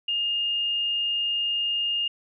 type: tone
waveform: sine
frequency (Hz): 2830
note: F7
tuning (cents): +22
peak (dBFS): -23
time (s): 0.08-2.08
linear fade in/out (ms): 5
effects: none